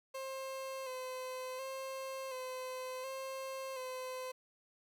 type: tone with vibrato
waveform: 30% pulse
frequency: 522 Hz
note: C5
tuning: 4 cents flat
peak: -38 dBFS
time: 0.14-4.32 s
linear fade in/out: 10 ms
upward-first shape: square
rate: 0.69 Hz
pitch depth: 31 cents each way
effects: 12-bit